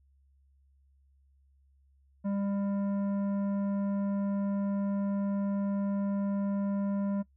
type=tone with tanh clipping; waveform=sine; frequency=199.5 Hz; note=G3; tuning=31 cents sharp; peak=-30 dBFS; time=2.24-7.23 s; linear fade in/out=20 ms; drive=11 dB; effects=noise-tail reverb RT60 0.1 s tail -20 dB re dry + added 68 Hz sine -62 dBFS peak until 7.36 s